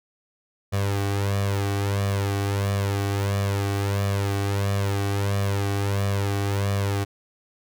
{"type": "tone with flanger", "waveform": "sawtooth", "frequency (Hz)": 99.8, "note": "G2", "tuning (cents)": 32, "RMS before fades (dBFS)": -24, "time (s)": [0.72, 7.05], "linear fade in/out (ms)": 20, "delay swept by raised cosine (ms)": [1.7, 2.66], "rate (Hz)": 1.5, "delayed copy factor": 0.7, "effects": []}